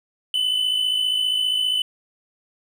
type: tone pair together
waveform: triangle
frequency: 2960 / 3015 Hz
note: F#7 / F#7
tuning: 0 / +32 cents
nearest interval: unison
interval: 32 cents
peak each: -26 / -18 dBFS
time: 0.34-1.82 s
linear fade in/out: 2 ms
effects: none